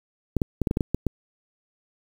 clicks, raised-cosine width 3 ms, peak -9 dBFS, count 9, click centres 0.367 / 0.418 / 0.617 / 0.672 / 0.711 / 0.771 / 0.808 / 0.946 / 1.067 s, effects 7-bit

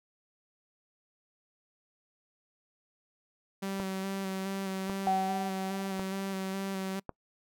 sawtooth tone with vibrato, 192.7 Hz, G3, 29 cents flat, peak -29 dBFS, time 3.62-7 s, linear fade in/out 10 ms, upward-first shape square, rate 2.4 Hz, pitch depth 18 cents each way
click train, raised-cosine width 1 ms, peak -22 dBFS, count 4, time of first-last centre 3.8-7.093 s, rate 0.911 Hz
sine tone with exponential decay, 760 Hz, F#5, 46 cents sharp, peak -24 dBFS, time 5.07-6.45 s, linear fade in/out 0 ms, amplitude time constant 300 ms
effects noise-tail reverb RT60 0.1 s tail -25 dB re dry

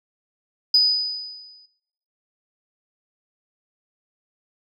sine tone with exponential decay, 4978 Hz, D#8, in tune, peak -10 dBFS, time 0.74-1.66 s, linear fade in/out 5 ms, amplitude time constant 200 ms, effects noise-tail reverb RT60 1.0 s tail -19 dB re dry + tanh soft clip ceiling -6 dBFS

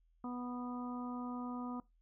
harmonic tone, 246.3 Hz, B3, 5 cents flat, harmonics 1 / 2 / 3 / 4 / 5, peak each -40 / -53 / -50 / -50 / -50 dBFS, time 0.24-1.8 s, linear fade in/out 2 ms, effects noise-tail reverb RT60 0.2 s tail -20 dB re dry + added 41 Hz sine -68 dBFS peak until 2.01 s

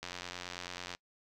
click train, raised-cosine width 0.2 ms, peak -23 dBFS, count 83, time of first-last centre 0.03-0.949 s, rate 89.2 Hz, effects noise-tail reverb RT60 0.1 s tail -26 dB re dry

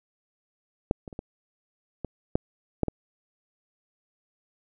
clicks, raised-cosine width 2 ms, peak -8 / -25 / -29 / -20 / -18 / -8 / -9 / -15 dBFS, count 8, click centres 0.911 / 1.078 / 1.128 / 1.191 / 2.047 / 2.355 / 2.833 / 2.883 s, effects none

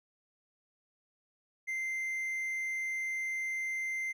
triangle tone, 2084 Hz, C7, 7 cents flat, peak -31 dBFS, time 1.67-4.13 s, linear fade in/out 20 ms, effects none

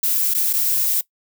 violet noise with dropouts, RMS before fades -19 dBFS, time 0.03-1.01 s, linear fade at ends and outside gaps 5 ms, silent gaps 0.339-0.346 / 0.53-0.535 s, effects noise-tail reverb RT60 0.1 s tail -19 dB re dry

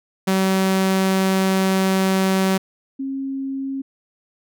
sawtooth / sine tone pair in turn, 190.5 / 270.2 Hz, G3 / C#4, -49 / -44 cents, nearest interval tritone, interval 605 cents, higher second, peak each -12 / -23 dBFS, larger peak first, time 0.27-2.58 / 2.99-3.82 s, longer first, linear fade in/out 10 ms, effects none

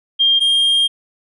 sine / triangle tone pair in turn, 3205 / 3216 Hz, G7 / G7, +38 / +44 cents, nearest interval unison, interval 6 cents, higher second, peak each -10 dBFS, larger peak neither, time 0.19-0.4 / 0.4-0.88 s, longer second, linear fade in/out 20 ms, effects resampled to 24000 Hz

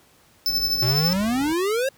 square tone with tremolo, 5274 Hz, E8, in tune, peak -18 dBFS, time 0.46-1.13 s, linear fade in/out 0 ms, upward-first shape triangle, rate 12 Hz, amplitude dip 60%
brown noise, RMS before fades -34 dBFS, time 0.49-1.53 s, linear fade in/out 0 ms
square exponential sweep, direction up, 116.54 to 554.4 Hz, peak -21 dBFS, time 0.82-1.89 s, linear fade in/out 5 ms
effects pink hiss -56 dBFS RMS until 1.97 s + high-pass 60 Hz 12 dB/octave

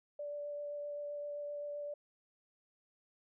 sine tone with vibrato, 583 Hz, D5, 13 cents flat, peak -39 dBFS, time 0.19-1.94 s, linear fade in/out 5 ms, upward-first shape sine, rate 7.7 Hz, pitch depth 9 cents each way, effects none

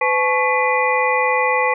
sine tone cluster, 506 / 860 / 1107 / 2004 / 2420 Hz, B4 / A5 / C#6 / B6 / D#7, +42 / -40 / -3 / +25 / -49 cents, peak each -20 / -20 / -22 / -20 / -24 dBFS, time 0.01-1.74 s, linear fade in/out 5 ms, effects none

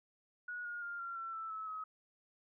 sine tone with pitch steps, 1457 / 1429.5 / 1402.5 / 1376 / 1350 / 1324.5 / 1299.5 / 1275 Hz, F#6 / F6 / F6 / F6 / E6 / E6 / E6 / D#6, -27 / +40 / +7 / -26 / +41 / +8 / -25 / +42 cents, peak -40 dBFS, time 0.48-1.84 s, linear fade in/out 5 ms, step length 170 ms, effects none

